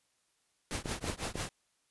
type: noise with tremolo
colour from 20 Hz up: pink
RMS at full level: -34 dBFS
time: 0.71-1.49 s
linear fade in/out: 0 ms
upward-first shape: triangle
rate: 6 Hz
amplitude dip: 100%
type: clicks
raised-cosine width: 2 ms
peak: -23 dBFS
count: 4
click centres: 0.858 / 1.042 / 1.099 / 1.356 s
effects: white hiss -75 dBFS RMS until 1.9 s + resampled to 24000 Hz